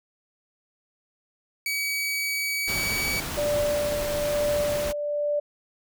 sawtooth tone, 2273 Hz, C#7, 43 cents sharp, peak -22 dBFS, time 1.66-3.2 s, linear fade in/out 2 ms
pink noise, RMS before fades -32 dBFS, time 2.67-4.93 s, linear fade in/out 20 ms
sine tone with tremolo, 587.3 Hz, D5, in tune, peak -21 dBFS, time 3.37-5.4 s, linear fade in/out 10 ms, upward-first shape triangle, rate 1.1 Hz, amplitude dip 50%
effects none

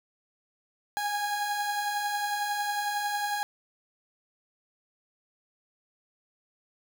30% pulse beating tone pair, 814 / 825 Hz, G#5 / G#5, -35 / -12 cents, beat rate 11 Hz, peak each -35 / -26 dBFS, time 0.97-3.43 s, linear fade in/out 0 ms, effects none

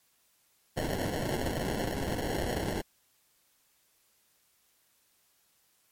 blue noise with sample-and-hold, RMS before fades -32 dBFS, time 0.76-2.82 s, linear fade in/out 20 ms, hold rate 1225 Hz, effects white hiss -69 dBFS RMS until 5.91 s + MP3 64 kbps

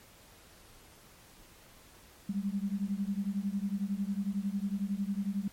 sine beating tone pair, 194.3 / 205.3 Hz, G3 / G#3, -15 / -20 cents, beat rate 11 Hz, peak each -33 / -34 dBFS, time 2.29-5.48 s, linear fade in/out 5 ms, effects pink hiss -57 dBFS RMS until 5.52 s + MP3 64 kbps

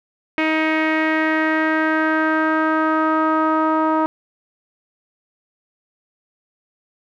sawtooth tone with low-pass filter sweep, 315.1 Hz, D#4, 22 cents sharp, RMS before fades -18 dBFS, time 0.38-4.06 s, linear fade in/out 0 ms, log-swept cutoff 2300 to 1100 Hz, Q 4, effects none

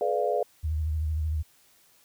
sine chord, G# diminished seventh, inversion none, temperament equal with one note detuned, 426 / 493.9 / 587.3 / 698.5 Hz, G#4 / B4 / D5 / F5, +44 / 0 / 0 / 0 cents, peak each -29 dBFS, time 0.01-0.43 s, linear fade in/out 2 ms
sine tone with vibrato, 77.78 Hz, D#2, in tune, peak -25 dBFS, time 0.63-1.43 s, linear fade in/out 20 ms, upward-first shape sine, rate 13 Hz, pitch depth 60 cents each way
effects white hiss -61 dBFS RMS until 2.04 s

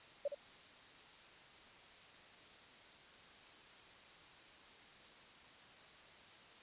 sine tone with echo, 572 Hz, D5, 46 cents flat, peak -34 dBFS, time 0.25-0.28 s, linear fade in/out 5 ms, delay 67 ms, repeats 1, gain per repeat -7 dB, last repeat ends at 0.347 s, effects white hiss -59 dBFS RMS until 6.62 s + resampled to 8000 Hz

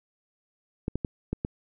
clicks, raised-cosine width 3 ms, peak -15 dBFS, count 5, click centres 0.881 / 0.956 / 1.048 / 1.33 / 1.449 s, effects none

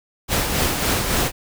pink noise with tremolo, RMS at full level -19 dBFS, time 0.28-1.32 s, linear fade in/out 50 ms, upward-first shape sine, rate 3.6 Hz, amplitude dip 40%, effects none

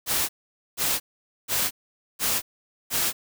white noise bursts, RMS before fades -24 dBFS, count 5, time 0.06-3.13 s, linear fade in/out 50 ms, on 230 ms, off 480 ms, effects none

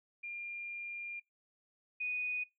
sine tone pair in turn, 2400 / 2480 Hz, D7 / D#7, +37 / -6 cents, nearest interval minor second, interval 57 cents, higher second, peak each -40 / -34 dBFS, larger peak second, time 0.23-1.2 / 2-2.44 s, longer first, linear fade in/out 10 ms, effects noise-tail reverb RT60 0.2 s tail -21 dB re dry

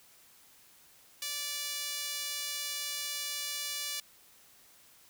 sawtooth tone with high-pass filter, 582 Hz, D5, 16 cents flat, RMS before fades -37 dBFS, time 1.22-4 s, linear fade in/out 2 ms, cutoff 3600 Hz, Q 0.93, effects white hiss -60 dBFS RMS until 5.09 s

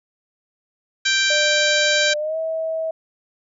harmonic tone, 784 Hz, G5, in tune, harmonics 2 / 3 / 4 / 5 / 6 / 7 / 8 / 9, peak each -20 / -24 / -25 / -22 / -28 / -30 / -30 / -29 dBFS, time 1.05-2.14 s, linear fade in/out 10 ms
sine tone with pitch glide, 598 to 644.6 Hz, D5 to E5, +31 to -39 cents, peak -21 dBFS, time 1.3-2.91 s, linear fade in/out 5 ms, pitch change +130 cents, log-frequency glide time 2.18-2.37 s
effects none

